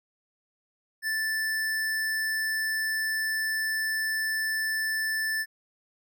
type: tone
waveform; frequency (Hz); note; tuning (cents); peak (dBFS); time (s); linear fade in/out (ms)
square; 1760; A6; 0; -27; 1.02-5.46; 50
effects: none